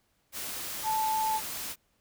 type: tone in noise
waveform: sine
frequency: 875 Hz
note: A5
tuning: 10 cents flat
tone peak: -26 dBFS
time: 0.83-1.41 s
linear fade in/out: 50 ms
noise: white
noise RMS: -37 dBFS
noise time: 0.32-1.76 s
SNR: +8 dB
effects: pink hiss -72 dBFS RMS until 2 s